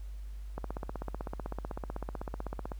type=click train; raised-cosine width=1 ms; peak=-23 dBFS; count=35; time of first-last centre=0.58-2.718 s; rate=15.9 Hz; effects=added 50 Hz sine -39 dBFS peak until 2.79 s + pink hiss -64 dBFS RMS until 2.79 s